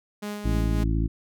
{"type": "tone with tremolo", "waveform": "sawtooth", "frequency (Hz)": 207.4, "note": "G#3", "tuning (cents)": -2, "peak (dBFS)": -26, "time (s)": [0.22, 0.84], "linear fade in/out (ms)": 10, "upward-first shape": "sine", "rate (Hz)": 3.7, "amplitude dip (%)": 40}
{"type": "harmonic tone", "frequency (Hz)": 55, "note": "A1", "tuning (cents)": 0, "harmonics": [1, 2, 3, 4, 5, 6], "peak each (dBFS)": [-23, -28, -31, -36, -32, -34], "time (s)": [0.44, 1.08], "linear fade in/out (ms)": 20}
{"effects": []}